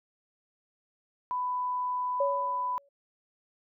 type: tone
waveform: sine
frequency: 996 Hz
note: B5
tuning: 14 cents sharp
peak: -28 dBFS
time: 1.31-2.78 s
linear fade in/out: 0 ms
type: tone with exponential decay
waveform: sine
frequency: 562 Hz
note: C#5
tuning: 24 cents sharp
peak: -23 dBFS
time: 2.2-2.89 s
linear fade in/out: 5 ms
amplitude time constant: 150 ms
effects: none